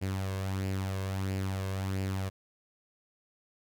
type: tone with flanger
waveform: sawtooth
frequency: 95.9 Hz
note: G2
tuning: 37 cents flat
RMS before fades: -33 dBFS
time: 0.01-2.3 s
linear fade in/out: 20 ms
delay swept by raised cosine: 0.4 to 1.9 ms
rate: 1.5 Hz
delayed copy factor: +0.5
effects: none